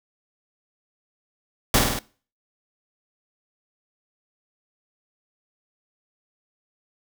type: noise with echo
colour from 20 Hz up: pink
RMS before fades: -17 dBFS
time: 1.74-1.79 s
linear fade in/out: 2 ms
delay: 50 ms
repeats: 4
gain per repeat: -3 dB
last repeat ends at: 1.99 s
effects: noise-tail reverb RT60 0.4 s tail -21 dB re dry